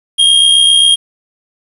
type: tone with amplitude modulation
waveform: square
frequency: 3236 Hz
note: G#7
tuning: 46 cents flat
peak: -4 dBFS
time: 0.18-0.96 s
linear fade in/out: 20 ms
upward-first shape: sine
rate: 67.5 Hz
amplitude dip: 45%
effects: resampled to 32000 Hz + 7-bit